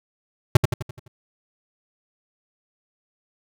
square tone with echo, 122.2 Hz, B2, 18 cents flat, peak -8 dBFS, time 0.55-0.57 s, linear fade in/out 5 ms, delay 85 ms, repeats 6, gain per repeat -6 dB, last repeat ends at 1.08 s, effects none

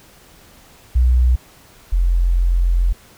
sine tone pair in turn, 61.74 / 43.66 Hz, B1 / F1, 0 / 0 cents, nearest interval tritone, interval 600 cents, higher first, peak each -10 / -12 dBFS, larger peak first, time 0.95-1.36 / 1.92-2.93 s, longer second, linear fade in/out 10 ms, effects pink hiss -47 dBFS RMS until 3.17 s

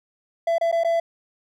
triangle tone with dropouts, 670 Hz, E5, 28 cents sharp, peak -16 dBFS, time 0.47-1 s, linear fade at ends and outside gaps 5 ms, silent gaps 0.583-0.611 / 0.716-0.725 / 0.836-0.846 s, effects none

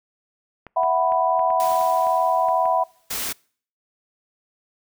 clicks, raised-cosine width 0.5 ms, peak -24 dBFS, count 12, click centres 0.667 / 0.834 / 1.121 / 1.394 / 1.504 / 1.717 / 1.812 / 2.069 / 2.486 / 2.656 / 3.13 / 3.318 s
sine chord, E suspended second, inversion none, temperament just, 659.3 / 741.7 / 988.9 Hz, E5 / F#5 / B5, 0 / +4 / +2 cents, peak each -21 dBFS, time 0.76-2.84 s, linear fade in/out 10 ms
white noise with exponential decay, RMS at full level -33 dBFS, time 1.6-3.4 s, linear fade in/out 0 ms, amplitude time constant 390 ms
white noise, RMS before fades -27 dBFS, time 3.1-3.33 s, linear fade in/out 10 ms
effects noise-tail reverb RT60 0.5 s tail -26 dB re dry

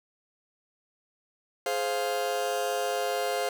40% pulse chord, F minor, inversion first, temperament just, 419.1 / 523.8 / 698.5 Hz, Ab4 / C5 / F5, +16 / +2 / 0 cents, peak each -32 / -30 / -30 dBFS, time 1.66-3.49 s, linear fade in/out 2 ms, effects none

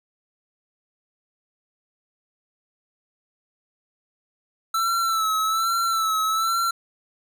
square tone with vibrato, 1324 Hz, E6, 7 cents sharp, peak -21 dBFS, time 4.74-6.71 s, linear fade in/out 5 ms, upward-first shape sine, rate 1.2 Hz, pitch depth 50 cents each way, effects none

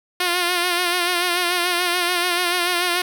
5% pulse tone with vibrato, 353.7 Hz, F4, 22 cents sharp, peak -7 dBFS, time 0.2-3.02 s, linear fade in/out 5 ms, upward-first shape sine, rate 6.9 Hz, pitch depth 46 cents each way, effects none

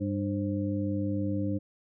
harmonic tone with a mistuned harmonic, 99.7 Hz, G2, 30 cents sharp, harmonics 1 / 2 / 3 / 5, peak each -32 / -33 / -31 / -38 dBFS, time 0-1.59 s, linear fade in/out 20 ms, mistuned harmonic 5, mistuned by +89 cents, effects none

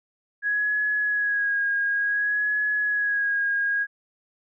sine tone with vibrato, 1661.2 Hz, G#6, in tune, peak -21 dBFS, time 0.42-3.87 s, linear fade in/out 50 ms, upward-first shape sine, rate 0.56 Hz, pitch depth 32 cents each way, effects none

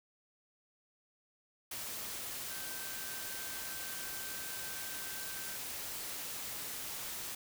sine tone in noise, 1553 Hz, G6, 17 cents flat, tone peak -50 dBFS, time 2.5-5.56 s, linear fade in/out 5 ms, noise white, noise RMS -42 dBFS, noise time 1.71-7.35 s, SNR -11 dB, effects none

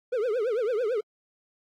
triangle tone with vibrato, 460.7 Hz, A#4, 20 cents flat, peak -22 dBFS, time 0.12-1.01 s, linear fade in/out 10 ms, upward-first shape triangle, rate 9 Hz, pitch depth 250 cents each way, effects AAC 48 kbps

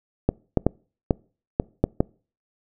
clicks, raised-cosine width 2 ms, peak -4 dBFS, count 7, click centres 0.29 / 0.573 / 0.666 / 1.108 / 1.599 / 1.84 / 2.005 s, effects noise-tail reverb RT60 0.4 s tail -26 dB re dry

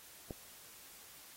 click, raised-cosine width 2 ms, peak -28 dBFS, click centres 0.308 s, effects white hiss -56 dBFS RMS until 1.36 s + AAC 48 kbps

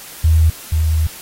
sine tone pair in turn, 80 / 79.04 Hz, D#2 / D#2, +49 / +28 cents, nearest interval unison, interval 21 cents, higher first, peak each -8 / -12 dBFS, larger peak first, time 0.24-0.5 / 0.72-1.07 s, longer second, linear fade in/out 5 ms, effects white hiss -35 dBFS RMS until 1.21 s + AAC 48 kbps

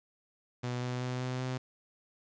sawtooth tone with pitch steps, 123.47 / 124.69 / 125.92 / 127.16 / 128.42 Hz, B2 / B2 / B2 / C3 / C3, 0 / +17 / +34 / -49 / -32 cents, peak -29 dBFS, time 0.63-1.58 s, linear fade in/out 10 ms, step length 190 ms, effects resampled to 16000 Hz + 10-bit

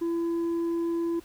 triangle tone with tanh clipping, 336.5 Hz, E4, 36 cents sharp, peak -26 dBFS, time 0.01-1.2 s, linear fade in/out 10 ms, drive 8 dB, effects pink hiss -55 dBFS RMS until 1.24 s

